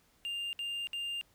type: tone bursts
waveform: triangle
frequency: 2800 Hz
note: F7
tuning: 4 cents sharp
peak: -33 dBFS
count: 3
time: 0.25-1.212 s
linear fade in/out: 0 ms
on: 280 ms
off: 61 ms
effects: pink hiss -68 dBFS RMS until 1.34 s